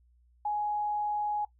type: tone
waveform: sine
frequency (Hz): 835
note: G#5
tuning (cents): +9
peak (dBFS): -28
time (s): 0.45-1.45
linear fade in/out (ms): 5
effects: noise-tail reverb RT60 0.1 s tail -17 dB re dry + added 60 Hz sine -61 dBFS peak until 1.59 s